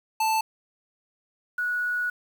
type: tone pair in turn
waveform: square / sine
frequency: 881 / 1464.6 Hz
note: A5 / F#6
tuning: +2 / -18 cents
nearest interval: major sixth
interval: 880 cents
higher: second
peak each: -22 / -24 dBFS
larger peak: first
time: 0.2-0.41 / 1.58-2.1 s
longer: second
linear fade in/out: 5 ms
effects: 8-bit